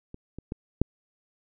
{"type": "clicks", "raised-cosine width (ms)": 3, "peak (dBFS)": [-27, -25, -19, -7], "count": 4, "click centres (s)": [0.144, 0.386, 0.521, 0.816], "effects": []}